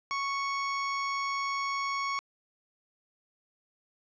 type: tone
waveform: 30% pulse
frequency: 1108.7 Hz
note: C#6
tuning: in tune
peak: -27 dBFS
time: 0.11-2.19 s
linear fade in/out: 0 ms
effects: resampled to 16000 Hz + 11-bit